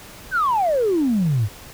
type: exponential sweep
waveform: sine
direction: down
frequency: 1604 to 96 Hz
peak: -15 dBFS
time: 0.31-1.49 s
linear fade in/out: 50 ms
effects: tanh soft clip ceiling -12 dBFS + pink hiss -41 dBFS RMS until 1.73 s